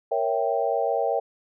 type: chord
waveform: sine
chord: A# diminished seventh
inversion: none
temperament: equal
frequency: 466.2 / 554.4 / 659.3 / 784 Hz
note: A#4 / C#5 / E5 / G5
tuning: 0 / 0 / 0 / 0 cents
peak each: -27 dBFS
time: 0.11-1.2 s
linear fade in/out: 10 ms
effects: none